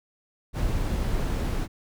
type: noise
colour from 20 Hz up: brown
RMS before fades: -26 dBFS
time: 0.53-1.68 s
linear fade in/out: 50 ms
effects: none